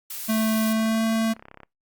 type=noise; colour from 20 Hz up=blue; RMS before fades=-33 dBFS; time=0.1-0.73 s; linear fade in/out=5 ms
type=tone with pitch glide; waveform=square; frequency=220 to 223.8 Hz; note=A3 to A3; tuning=0 to +30 cents; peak=-21 dBFS; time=0.28-1.34 s; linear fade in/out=20 ms; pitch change=+30 cents; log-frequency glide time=0.69-1.04 s
type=click train; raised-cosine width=0.5 ms; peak=-28 dBFS; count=30; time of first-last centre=0.77-1.633 s; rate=33.6 Hz
effects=noise-tail reverb RT60 0.2 s tail -26 dB re dry + Opus 48 kbps